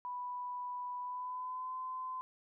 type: tone with pitch glide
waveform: sine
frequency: 987.8 to 1025 Hz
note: B5 to C6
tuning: 0 to -36 cents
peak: -38 dBFS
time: 0.05-2.21 s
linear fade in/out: 0 ms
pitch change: +64 cents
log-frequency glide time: 1-1.75 s
effects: none